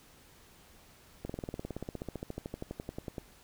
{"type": "slowing click train", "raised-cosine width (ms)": 2, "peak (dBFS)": -24, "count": 29, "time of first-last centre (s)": [1.25, 3.182], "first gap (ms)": 45, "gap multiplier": 1.03, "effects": ["pink hiss -59 dBFS RMS until 3.43 s"]}